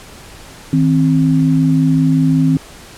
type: tone pair together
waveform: sine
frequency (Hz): 158.4 / 263.9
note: D#3 / C4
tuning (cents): +31 / +15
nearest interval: major sixth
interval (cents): 884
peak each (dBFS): -12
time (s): 0.73-2.57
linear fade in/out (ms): 2
effects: pink hiss -37 dBFS RMS until 2.97 s + low-pass 11000 Hz 12 dB/octave